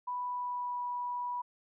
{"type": "tone with pitch glide", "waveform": "sine", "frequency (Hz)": [987.8, 978.1], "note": ["B5", "B5"], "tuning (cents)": [0, -17], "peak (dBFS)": -33, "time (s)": [0.07, 1.42], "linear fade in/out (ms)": 10, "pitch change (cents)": -17, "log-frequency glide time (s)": [0.27, 0.83], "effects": []}